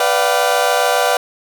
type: chord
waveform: 30% pulse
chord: G dominant seventh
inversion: first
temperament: equal with one note detuned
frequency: 493.9 / 587.3 / 698.5 / 765.6 Hz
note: B4 / D5 / F5 / G5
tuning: 0 / 0 / 0 / -41 cents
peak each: -16 dBFS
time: 0-1.17 s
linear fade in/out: 2 ms
effects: none